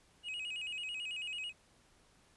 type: tone with vibrato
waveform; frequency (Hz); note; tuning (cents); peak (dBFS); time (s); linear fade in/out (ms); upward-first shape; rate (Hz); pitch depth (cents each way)
triangle; 2706; E7; +45; -37; 0.23-1.53; 50; square; 9.1; 110
effects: pink hiss -67 dBFS RMS until 2.36 s + resampled to 24000 Hz